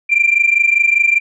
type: tone pair together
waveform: sine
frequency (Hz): 2358 / 2383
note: D7 / D7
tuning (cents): +6 / +25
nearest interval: unison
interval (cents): 19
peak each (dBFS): -12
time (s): 0.09-1.2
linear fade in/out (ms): 20
effects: tanh soft clip ceiling -3 dBFS